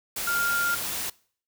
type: tone in noise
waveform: sine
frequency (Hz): 1400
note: F6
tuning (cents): +4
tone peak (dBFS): -24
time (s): 0.27-0.75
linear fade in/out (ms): 5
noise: white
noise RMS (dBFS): -31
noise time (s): 0.16-1.1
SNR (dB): +4
effects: noise-tail reverb RT60 0.5 s tail -23 dB re dry